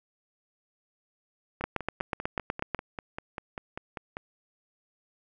two click trains, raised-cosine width 0.5 ms, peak -13 / -20 dBFS, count 10 / 14, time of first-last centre 1.64-2.747 / 1.61-4.169 s, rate 8.13 / 5.08 Hz, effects none

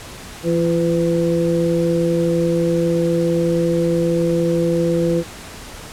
sine tone cluster, 168.7 / 340.5 / 503 Hz, E3 / F4 / B4, +40 / -44 / +32 cents, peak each -19 dBFS, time 0.43-5.24 s, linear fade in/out 50 ms, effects pink hiss -35 dBFS RMS until 5.92 s + low-pass 11000 Hz 12 dB/octave

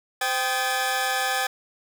sawtooth tone cluster, 516 / 781 / 1243 / 1717 Hz, C5 / G5 / D#6 / A6, -24 / -7 / -2 / -43 cents, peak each -29 / -22 / -28 / -24 dBFS, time 0.21-1.47 s, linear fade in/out 5 ms, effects none

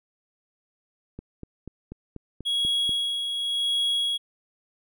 click train, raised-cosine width 3 ms, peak -24 dBFS, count 8, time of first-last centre 1.19-2.893 s, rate 4.11 Hz
triangle tone with tremolo, 3322 Hz, G#7, in tune, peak -20 dBFS, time 2.45-4.18 s, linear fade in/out 20 ms, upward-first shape sine, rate 0.9 Hz, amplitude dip 45%
effects none

